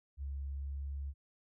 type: tone with pitch glide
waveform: sine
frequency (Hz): 69.3 to 69.78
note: C#2 to C#2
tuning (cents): 0 to +12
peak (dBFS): -37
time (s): 0.17-1.14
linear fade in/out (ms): 50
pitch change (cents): +12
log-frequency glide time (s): 0.58-0.83
effects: none